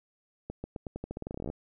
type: accelerating click train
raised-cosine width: 2 ms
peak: -23 dBFS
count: 20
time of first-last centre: 0.5-1.501 s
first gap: 140 ms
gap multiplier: 0.87
effects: none